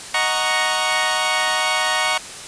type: chord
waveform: 15% pulse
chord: D# minor seventh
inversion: none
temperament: equal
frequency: 622.3 / 740 / 932.3 / 1108.7 Hz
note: D#5 / F#5 / A#5 / C#6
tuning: 0 / 0 / 0 / 0 cents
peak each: -19 / -17 / -16 / -16 dBFS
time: 0.14-2.18 s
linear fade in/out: 5 ms
effects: white hiss -34 dBFS RMS until 2.47 s + resampled to 22050 Hz